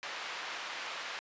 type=band-pass noise; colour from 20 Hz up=pink; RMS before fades=-41 dBFS; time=0.03-1.19 s; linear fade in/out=0 ms; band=980 to 3900 Hz; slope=12 dB/octave; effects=resampled to 16000 Hz